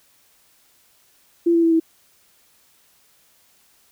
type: tone with pitch steps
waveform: sine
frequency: 340 / 335.1 / 330.3 / 325.6 Hz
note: F4 / E4 / E4 / E4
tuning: -46 / +29 / +4 / -21 cents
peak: -13 dBFS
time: 1.46-1.8 s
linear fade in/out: 10 ms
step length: 85 ms
effects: white hiss -58 dBFS RMS until 3.91 s